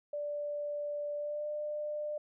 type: tone with pitch glide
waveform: sine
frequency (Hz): 586 to 598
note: D5 to D5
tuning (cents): -4 to +31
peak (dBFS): -34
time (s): 0.13-2.18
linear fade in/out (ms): 5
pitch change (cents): +35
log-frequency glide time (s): 1.16-1.47
effects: none